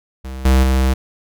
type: tone with level steps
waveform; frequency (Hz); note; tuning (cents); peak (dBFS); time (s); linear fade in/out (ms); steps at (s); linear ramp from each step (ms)
square; 65.41; C2; 0; -27 / -10 / -13; 0.24-0.94; 10; 0.45 / 0.63; 5
effects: none